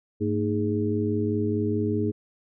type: harmonic tone with a mistuned harmonic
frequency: 103.6 Hz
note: G#2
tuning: 4 cents flat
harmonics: 1 / 2 / 3 / 4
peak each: -28 / -28 / -28 / -28 dBFS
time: 0.2-2.12 s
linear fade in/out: 20 ms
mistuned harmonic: 2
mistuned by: +150 cents
effects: none